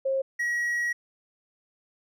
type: tone pair in turn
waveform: sine / triangle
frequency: 536 / 1910.1 Hz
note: C5 / A#6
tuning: +42 / +42 cents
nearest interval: octave + minor seventh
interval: 2200 cents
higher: second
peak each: -23 dBFS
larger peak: neither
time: 0.05-0.22 / 0.39-0.93 s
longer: second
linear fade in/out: 10 ms
effects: none